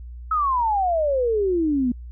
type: exponential sweep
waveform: sine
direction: down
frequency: 1308 to 237.7 Hz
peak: -18 dBFS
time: 0.31-1.92 s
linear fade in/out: 5 ms
effects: added 60 Hz sine -34 dBFS peak until 2.11 s